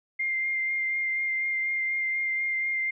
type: tone with vibrato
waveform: sine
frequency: 2105 Hz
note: C7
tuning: 10 cents sharp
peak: -25 dBFS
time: 0.19-2.91 s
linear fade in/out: 10 ms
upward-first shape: sine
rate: 4.1 Hz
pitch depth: 14 cents each way
effects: none